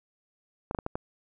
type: clicks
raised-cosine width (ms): 1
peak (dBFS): -17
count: 5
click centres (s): 0.711 / 0.748 / 0.788 / 0.864 / 0.955
effects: none